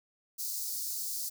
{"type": "high-pass noise", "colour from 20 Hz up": "white", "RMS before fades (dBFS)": -36, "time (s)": [0.38, 1.3], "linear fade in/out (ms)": 20, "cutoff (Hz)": 4400, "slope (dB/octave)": 48, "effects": []}